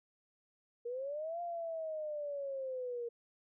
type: linear two-way sweep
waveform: sine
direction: up then down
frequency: 466.2 to 698.5 to 466.2 Hz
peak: -37 dBFS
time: 0.85-3.09 s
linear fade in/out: 10 ms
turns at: 1.41 s
effects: none